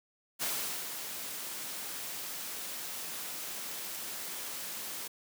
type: noise with ADSR envelope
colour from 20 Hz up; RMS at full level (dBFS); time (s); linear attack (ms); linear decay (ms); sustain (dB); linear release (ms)
white; -33; 0.39-5.08; 33; 440; -7; 9
effects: high-pass 150 Hz 12 dB/octave

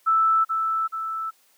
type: tone with echo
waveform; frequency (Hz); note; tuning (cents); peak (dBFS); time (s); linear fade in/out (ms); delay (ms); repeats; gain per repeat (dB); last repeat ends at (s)
sine; 1318.5; E6; 0; -16; 0.06-0.45; 20; 430; 2; -5; 1.31
effects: white hiss -61 dBFS RMS until 1.57 s + high-pass 300 Hz 12 dB/octave

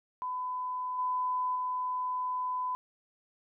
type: tone with level steps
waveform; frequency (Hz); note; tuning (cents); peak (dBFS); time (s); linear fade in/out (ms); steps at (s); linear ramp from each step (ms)
sine; 1005; B5; +30; -32 / -28 / -30; 0.22-2.75; 0; 0.98 / 1.55; 10
effects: none

